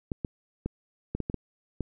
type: clicks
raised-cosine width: 3 ms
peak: -17 dBFS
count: 8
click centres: 0.118 / 0.248 / 0.66 / 1.15 / 1.203 / 1.299 / 1.343 / 1.807 s
effects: none